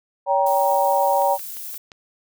sine chord, G diminished, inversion second, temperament just, 564.5 / 784 / 940.8 Hz, Db5 / G5 / Bb5, +31 / 0 / +16 cents, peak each -20 dBFS, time 0.26-1.38 s, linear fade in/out 50 ms
violet noise, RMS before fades -33 dBFS, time 0.46-1.78 s, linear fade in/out 5 ms
click train, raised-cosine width 0.2 ms, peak -24 dBFS, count 5, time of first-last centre 1.22-1.918 s, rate 5.73 Hz
effects none

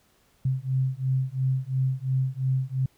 sine beating tone pair, 130 / 132.9 Hz, C3 / C3, -11 / +27 cents, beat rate 2.9 Hz, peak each -26 dBFS, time 0.45-2.86 s, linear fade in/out 5 ms, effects pink hiss -64 dBFS RMS until 2.97 s

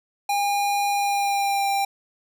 square tone with pitch glide, 810 to 792.9 Hz, G#5 to G5, -43 to +20 cents, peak -21 dBFS, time 0.29-1.85 s, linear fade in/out 5 ms, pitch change -37 cents, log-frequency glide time 0.9-1.69 s, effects none

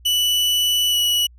40% pulse tone with pitch glide, 2966 to 2937 Hz, F#7 to F#7, +4 to -13 cents, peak -15 dBFS, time 0.05-1.27 s, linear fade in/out 10 ms, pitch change -17 cents, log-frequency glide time 0.9-0.96 s, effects added 60 Hz sine -44 dBFS peak until 1.38 s

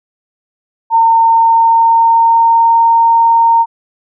sine tone with pitch glide, 911 to 920.5 Hz, A#5 to A#5, -40 to -22 cents, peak -5 dBFS, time 0.9-3.66 s, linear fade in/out 50 ms, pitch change +18 cents, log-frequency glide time 1.19-2.77 s, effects none

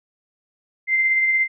sine tone with tremolo, 2084 Hz, C7, 7 cents flat, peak -14 dBFS, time 0.87-1.48 s, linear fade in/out 50 ms, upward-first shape triangle, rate 17 Hz, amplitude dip 35%, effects none

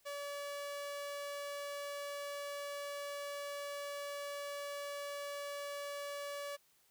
sawtooth tone, 572 Hz, D5, 46 cents flat, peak -37 dBFS, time 0.05-6.57 s, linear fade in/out 20 ms, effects white hiss -71 dBFS RMS until 6.9 s

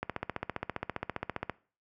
click train, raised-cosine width 0.5 ms, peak -17 dBFS, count 23, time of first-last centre 0.03-1.497 s, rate 15 Hz, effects noise-tail reverb RT60 0.4 s tail -21 dB re dry + high-pass 60 Hz 12 dB/octave

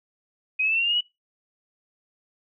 sine linear sweep, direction up, 2501 to 2960 Hz, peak -20 dBFS, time 0.59-1.01 s, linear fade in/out 10 ms, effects noise-tail reverb RT60 0.2 s tail -21 dB re dry

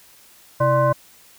sine tone with frequency modulation, 590 Hz, D5, 8 cents sharp, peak -14 dBFS, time 0.6-0.93 s, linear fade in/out 10 ms, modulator 459 Hz, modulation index 1.2, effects white hiss -50 dBFS RMS until 1.38 s

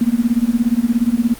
sine tone with tremolo, 235.4 Hz, A#3, 17 cents sharp, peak -9 dBFS, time 0.01-1.34 s, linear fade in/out 2 ms, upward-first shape sine, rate 17 Hz, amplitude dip 95%, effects pink hiss -35 dBFS RMS until 1.39 s + Opus 24 kbps

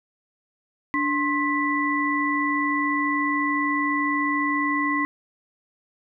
sine tone cluster, 291.4 / 1062 / 1976 Hz, D4 / C6 / B6, -13 / +25 / 0 cents, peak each -25 dBFS, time 0.94-5.05 s, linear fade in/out 0 ms, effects none

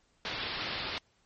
white low-pass noise, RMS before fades -37 dBFS, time 0.25-0.98 s, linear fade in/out 0 ms, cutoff 4700 Hz, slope 48 dB/octave, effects pink hiss -70 dBFS RMS until 1.25 s + MP3 32 kbps

